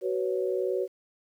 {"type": "chord", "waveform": "sine", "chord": "F# suspended fourth", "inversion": "none", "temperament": "equal with one note detuned", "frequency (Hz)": [375.2, 493.9, 554.4], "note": ["F#4", "B4", "C#5"], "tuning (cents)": [24, 0, 0], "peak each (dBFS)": [-28, -31, -32], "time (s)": [0.01, 0.88], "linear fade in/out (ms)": 50, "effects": ["10-bit"]}